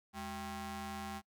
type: ring-modulated tone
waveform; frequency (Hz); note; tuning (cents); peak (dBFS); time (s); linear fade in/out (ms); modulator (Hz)
sawtooth; 290; D4; -22; -34; 0.13-1.22; 50; 497
effects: noise-tail reverb RT60 0.1 s tail -25 dB re dry